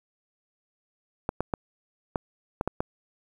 clicks, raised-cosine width 1 ms, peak -12 dBFS, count 7, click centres 1.291 / 1.406 / 1.538 / 2.158 / 2.611 / 2.676 / 2.805 s, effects 8-bit

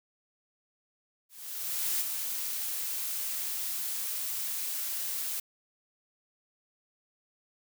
blue noise with ADSR envelope, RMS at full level -29 dBFS, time 1.29-5.4 s, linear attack 710 ms, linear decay 29 ms, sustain -5 dB, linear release 5 ms, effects none

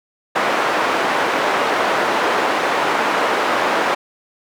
white band-pass noise, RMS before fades -18 dBFS, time 0.35-3.95 s, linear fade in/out 10 ms, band 360 to 1300 Hz, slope 12 dB/octave, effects none

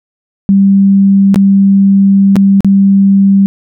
sine tone with dropouts, 196.4 Hz, G3, 4 cents sharp, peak -3 dBFS, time 0.49-3.46 s, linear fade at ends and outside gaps 0 ms, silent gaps 1.344-1.359 / 2.357-2.365 / 2.606-2.646 s, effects none

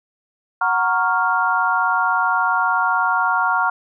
sine chord, Gb major seventh, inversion none, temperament equal, 740 / 932.3 / 1108.7 / 1396.9 Hz, Gb5 / Bb5 / Db6 / F6, 0 / 0 / 0 / 0 cents, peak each -23 / -21 / -22 / -19 dBFS, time 0.61-3.7 s, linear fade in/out 5 ms, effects none

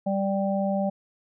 harmonic tone, 196 Hz, G3, in tune, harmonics 1 / 3 / 4, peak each -25 / -27 / -31 dBFS, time 0.06-0.9 s, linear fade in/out 10 ms, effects none

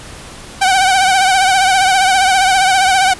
sawtooth tone with vibrato, 760 Hz, F#5, 46 cents sharp, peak -5 dBFS, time 0.61-3.14 s, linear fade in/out 10 ms, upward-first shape triangle, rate 15 Hz, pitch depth 79 cents each way, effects pink hiss -33 dBFS RMS until 3.19 s + resampled to 24000 Hz

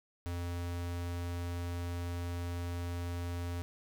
square tone, 87 Hz, F2, 6 cents flat, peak -36 dBFS, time 0.26-3.62 s, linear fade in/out 0 ms, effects none

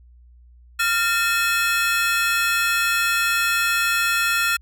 square tone cluster, 1391 / 1814 / 2573 / 3357 Hz, F6 / A#6 / E7 / G#7, -7 / -48 / -43 / +18 cents, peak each -22 / -26 / -24 / -30 dBFS, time 0.79-4.57 s, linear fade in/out 10 ms, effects added 60 Hz sine -46 dBFS peak until 4.61 s

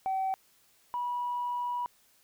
sine tone pair in turn, 765 / 973.4 Hz, G5 / B5, -42 / -25 cents, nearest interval major third, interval 417 cents, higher second, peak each -26 / -29 dBFS, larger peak first, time 0.06-0.34 / 0.94-1.86 s, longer second, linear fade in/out 0 ms, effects tanh soft clip ceiling -25 dBFS + white hiss -65 dBFS RMS until 2.23 s

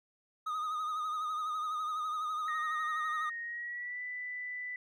triangle tone with vibrato, 1244.5 Hz, D#6, in tune, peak -31 dBFS, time 0.46-3.3 s, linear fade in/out 10 ms, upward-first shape sine, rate 12 Hz, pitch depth 49 cents each way
sine tone with pitch glide, 1864.7 to 1987 Hz, A#6 to B6, 0 to +10 cents, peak -37 dBFS, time 2.48-4.76 s, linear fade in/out 2 ms, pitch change +110 cents, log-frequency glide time 3.41-4.02 s
effects none

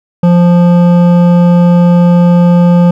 triangle tone with hard clipping, 174.61 Hz, F3, in tune, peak -5 dBFS, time 0.23-2.91 s, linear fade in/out 5 ms, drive 15 dB, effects none

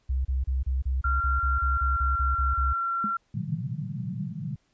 sine tone bursts, 65.3 Hz, C2, 3 cents flat, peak -23 dBFS, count 14, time 0.09-2.733 s, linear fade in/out 10 ms, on 160 ms, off 31 ms
sine tone with pitch glide, 1377 to 1364.3 Hz, F6 to F6, -25 to -41 cents, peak -25 dBFS, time 1.04-3.17 s, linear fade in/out 5 ms, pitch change -16 cents, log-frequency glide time 1.56-2.79 s
sine tone with exponential decay, 207.7 Hz, G#3, in tune, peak -25 dBFS, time 3.04-3.15 s, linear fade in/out 2 ms, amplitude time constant 23 ms
white band-pass noise, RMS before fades -32 dBFS, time 3.34-4.56 s, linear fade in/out 5 ms, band 110 to 200 Hz, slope 96 dB/octave
effects pink hiss -70 dBFS RMS until 4.73 s + resampled to 16000 Hz

